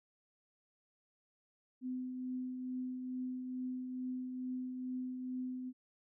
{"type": "tone with tremolo", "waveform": "sine", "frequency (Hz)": 254.3, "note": "C4", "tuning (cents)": -49, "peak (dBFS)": -36, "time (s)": [1.81, 5.73], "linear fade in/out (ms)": 50, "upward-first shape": "triangle", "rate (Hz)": 2.3, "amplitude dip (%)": 40, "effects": []}